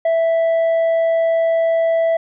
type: tone with tanh clipping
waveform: triangle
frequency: 659.3 Hz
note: E5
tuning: in tune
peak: -14 dBFS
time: 0.05-2.17 s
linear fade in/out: 5 ms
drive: 8 dB
effects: none